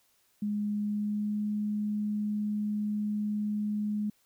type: tone with pitch glide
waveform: sine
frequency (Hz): 207.7 to 209.5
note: G#3 to G#3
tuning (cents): 0 to +15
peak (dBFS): -28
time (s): 0.42-4.1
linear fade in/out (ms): 5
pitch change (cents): +15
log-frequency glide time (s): 0.81-1.41
effects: white hiss -69 dBFS RMS until 4.25 s